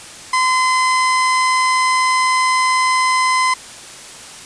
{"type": "tone", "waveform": "30% pulse", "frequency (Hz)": 1026, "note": "C6", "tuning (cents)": -34, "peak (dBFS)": -10, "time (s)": [0.33, 3.54], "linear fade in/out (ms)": 5, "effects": ["white hiss -35 dBFS RMS until 4.45 s", "resampled to 22050 Hz"]}